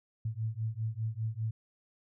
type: beating tone pair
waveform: sine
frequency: 108.6 / 113.6 Hz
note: A2 / A#2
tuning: -22 / -44 cents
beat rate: 5 Hz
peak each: -35 / -35 dBFS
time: 0.25-1.51 s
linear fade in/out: 5 ms
effects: none